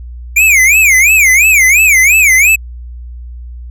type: tone with vibrato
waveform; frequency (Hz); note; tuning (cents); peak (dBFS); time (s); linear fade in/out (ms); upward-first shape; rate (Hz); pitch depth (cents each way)
square; 2305; D7; -33; -5; 0.36-2.56; 10; sine; 2.9; 230
effects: added 60 Hz sine -24 dBFS peak until 3.7 s